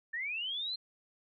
sine linear sweep, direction up, 1745 to 4186 Hz, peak -34 dBFS, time 0.13-0.76 s, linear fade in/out 10 ms, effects none

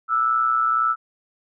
sine tone with amplitude modulation, 1318.5 Hz, E6, in tune, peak -14 dBFS, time 0.08-0.96 s, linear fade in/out 50 ms, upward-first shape sine, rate 122 Hz, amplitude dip 65%, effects none

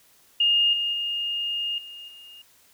sine tone with level steps, 2835 Hz, F7, 25 cents sharp, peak -17 / -23 / -25 / -38 / -43 dBFS, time 0.4-2.42 s, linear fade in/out 5 ms, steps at 0.73 / 0.93 / 1.78 / 2.08 s, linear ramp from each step 2 ms, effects white hiss -58 dBFS RMS until 2.73 s

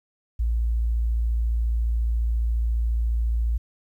sine tone, 57.2 Hz, A#1, 32 cents flat, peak -20 dBFS, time 0.39-3.58 s, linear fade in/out 10 ms, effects 10-bit

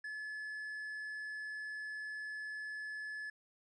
triangle tone, 1718 Hz, A6, 42 cents flat, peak -39 dBFS, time 0.04-3.3 s, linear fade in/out 5 ms, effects resampled to 24000 Hz

